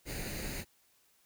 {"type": "noise with comb filter", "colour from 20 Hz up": "pink", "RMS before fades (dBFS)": -39, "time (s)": [0.05, 0.65], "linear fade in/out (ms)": 50, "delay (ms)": 0.45, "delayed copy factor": 0.65, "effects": ["white hiss -69 dBFS RMS until 1.25 s"]}